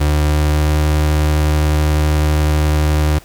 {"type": "tone with pitch glide", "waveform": "35% pulse", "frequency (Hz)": [74.8, 75.98], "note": ["D2", "D#2"], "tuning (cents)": [32, -41], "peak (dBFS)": -10, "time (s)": [0, 3.19], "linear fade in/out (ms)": 10, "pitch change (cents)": 27, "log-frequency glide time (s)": [0.19, 0.75], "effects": ["pink hiss -43 dBFS RMS until 3.24 s"]}